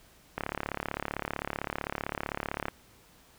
click train, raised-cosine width 0.5 ms, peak -16 dBFS, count 83, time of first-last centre 0.38-2.683 s, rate 35.6 Hz, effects pink hiss -59 dBFS RMS until 3.38 s

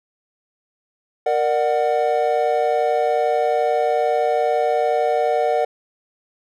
triangle chord, Bb augmented, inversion none, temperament equal with one note detuned, 466.2 / 597.6 / 740 Hz, Bb4 / D5 / F#5, 0 / +30 / 0 cents, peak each -19 / -19 / -18 dBFS, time 1.26-5.65 s, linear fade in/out 5 ms, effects none

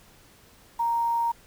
sine tone with quantisation, 932.3 Hz, A#5, in tune, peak -22 dBFS, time 0.79-1.32 s, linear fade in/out 10 ms, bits 8, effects pink hiss -55 dBFS RMS until 1.46 s

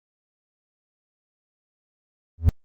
triangle tone with exponential growth, 82.3 Hz, E2, 2 cents flat, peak -6 dBFS, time 2.38-2.49 s, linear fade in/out 0 ms, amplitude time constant 23 ms, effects Opus 24 kbps

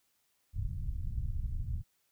pink low-pass noise, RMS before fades -35 dBFS, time 0.53-1.84 s, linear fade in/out 50 ms, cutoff 120 Hz, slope 24 dB/octave, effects white hiss -75 dBFS RMS until 2.11 s

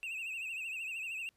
triangle tone with vibrato, 2637 Hz, E7, in tune, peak -36 dBFS, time 0.03-1.29 s, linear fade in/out 0 ms, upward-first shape triangle, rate 13 Hz, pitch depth 110 cents each way, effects pink hiss -75 dBFS RMS until 1.36 s + resampled to 32000 Hz

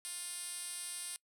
5% pulse tone with band-pass filter, 352.5 Hz, F4, 16 cents sharp, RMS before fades -43 dBFS, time 0.05-1.16 s, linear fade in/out 0 ms, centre 8500 Hz, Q 4, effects noise-tail reverb RT60 0.1 s tail -23 dB re dry

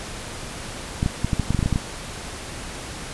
clicks, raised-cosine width 5 ms, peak -8 dBFS, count 12, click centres 1.029 / 1.061 / 1.246 / 1.332 / 1.397 / 1.506 / 1.547 / 1.591 / 1.628 / 1.66 / 1.727 / 1.759 s, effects pink hiss -34 dBFS RMS until 3.13 s + resampled to 24000 Hz

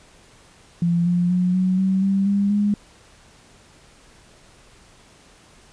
sine tone with pitch steps, 171.4 / 175.91 / 180.55 / 185.3 / 190.18 / 195.19 / 200.3 / 205.6 Hz, F3 / F3 / F#3 / F#3 / F#3 / G3 / G3 / G#3, -32 / +13 / -42 / +3 / +48 / -7 / +38 / -17 cents, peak -16 dBFS, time 0.82-2.74 s, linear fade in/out 2 ms, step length 240 ms, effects pink hiss -51 dBFS RMS until 5.72 s + resampled to 22050 Hz

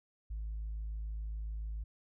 sine tone, 53.5 Hz, A1, 48 cents flat, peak -35 dBFS, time 0.3-1.84 s, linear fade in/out 10 ms, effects tanh soft clip ceiling -34 dBFS

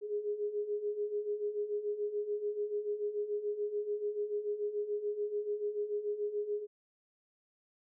sine beating tone pair, 410.7 / 417.6 Hz, G#4 / G#4, -19 / +10 cents, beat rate 6.9 Hz, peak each -39 / -34 dBFS, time 0.01-6.67 s, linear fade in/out 50 ms, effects none

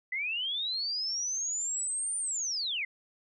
sine linear two-way sweep, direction up then down, 1975.5 to 9130 to 1975.5 Hz, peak -30 dBFS, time 0.12-2.85 s, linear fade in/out 5 ms, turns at 2.18 s, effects none

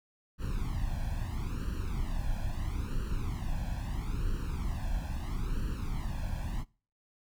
brown noise with flanger, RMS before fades -33 dBFS, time 0.38-6.65 s, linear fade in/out 50 ms, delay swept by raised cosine 0.69 to 1.22 ms, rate 0.76 Hz, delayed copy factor +1, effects noise-tail reverb RT60 0.4 s tail -24 dB re dry

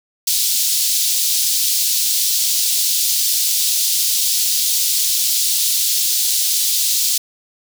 pink high-pass noise, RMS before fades -17 dBFS, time 0.27-7.18 s, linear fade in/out 5 ms, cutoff 3900 Hz, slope 24 dB/octave, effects none

